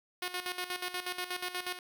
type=tone with tremolo; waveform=5% pulse; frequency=361 Hz; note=F#4; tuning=43 cents flat; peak=-22 dBFS; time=0.22-1.79 s; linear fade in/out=5 ms; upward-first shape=square; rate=8.3 Hz; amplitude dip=70%; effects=none